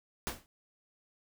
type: noise with exponential decay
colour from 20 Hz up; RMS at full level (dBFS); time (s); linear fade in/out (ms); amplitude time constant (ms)
pink; -32; 0.27-0.46; 0; 41
effects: none